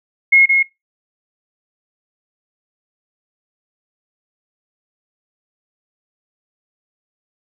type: tone with echo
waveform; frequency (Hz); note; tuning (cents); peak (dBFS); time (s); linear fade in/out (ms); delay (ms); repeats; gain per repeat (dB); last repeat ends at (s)
sine; 2162; C#7; -44; -6; 0.32-0.46; 10; 170; 1; -4; 0.63
effects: noise-tail reverb RT60 0.2 s tail -21 dB re dry